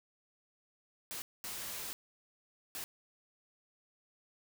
white noise bursts at uneven times, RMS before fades -42 dBFS, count 3, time 1.11-1.22 / 1.44-1.93 / 2.75-2.84 s, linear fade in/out 0 ms, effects none

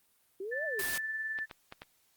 sine exponential two-way sweep, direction up then down, 368.8 to 654 to 368.8 Hz, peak -36 dBFS, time 0.4-0.82 s, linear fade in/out 5 ms, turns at 0.65 s
sine tone with tremolo, 1760 Hz, A6, in tune, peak -32 dBFS, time 0.51-1.46 s, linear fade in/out 20 ms, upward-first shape sine, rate 19 Hz, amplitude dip 35%
white noise, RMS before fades -36 dBFS, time 0.79-0.98 s, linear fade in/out 2 ms
clicks, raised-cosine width 0.3 ms, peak -27 dBFS, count 4, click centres 1.388 / 1.512 / 1.724 / 1.819 s
effects white hiss -70 dBFS RMS until 2.16 s + Opus 32 kbps

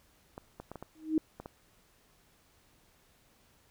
clicks, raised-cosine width 1 ms, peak -28 dBFS, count 7, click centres 0.379 / 0.6 / 0.716 / 0.757 / 0.826 / 1.4 / 1.459 s
sine tone with exponential growth, 314.3 Hz, D#4, 18 cents sharp, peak -21 dBFS, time 0.95-1.18 s, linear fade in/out 2 ms, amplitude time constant 49 ms
effects pink hiss -66 dBFS RMS until 3.7 s

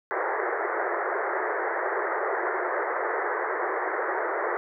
pink band-pass noise, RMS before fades -28 dBFS, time 0.11-4.57 s, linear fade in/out 0 ms, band 350 to 2000 Hz, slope 96 dB/octave, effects none

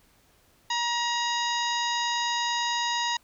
harmonic tone with a mistuned harmonic, 949 Hz, A#5, 31 cents sharp, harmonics 1 / 2 / 3 / 4 / 5 / 6 / 7, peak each -28 / -32 / -35 / -32 / -37 / -46 / -36 dBFS, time 0.7-3.17 s, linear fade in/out 5 ms, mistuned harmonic 5, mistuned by +69 cents, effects pink hiss -62 dBFS RMS until 3.23 s

